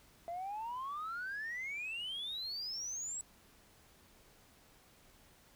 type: exponential sweep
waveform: sine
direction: up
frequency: 670 to 7880 Hz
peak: -37 dBFS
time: 0.28-3.21 s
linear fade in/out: 0 ms
effects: tanh soft clip ceiling -36 dBFS + pink hiss -64 dBFS RMS until 5.55 s